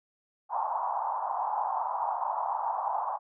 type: band-pass noise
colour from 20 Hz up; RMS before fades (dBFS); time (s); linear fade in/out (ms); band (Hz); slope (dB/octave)
pink; -31; 0.49-3.19; 50; 780 to 1000; 48
effects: none